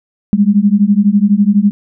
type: beating tone pair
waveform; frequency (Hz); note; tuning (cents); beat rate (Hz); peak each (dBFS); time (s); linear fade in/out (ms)
sine; 198.1 / 210.1; G3 / G#3; +18 / +20; 12; -10; 0.33-1.71; 0
effects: none